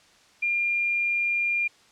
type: tone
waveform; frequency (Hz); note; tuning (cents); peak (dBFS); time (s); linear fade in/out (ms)
sine; 2400; D7; +37; -22; 0.42-1.68; 10
effects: white hiss -57 dBFS RMS until 1.91 s + low-pass 6000 Hz 12 dB/octave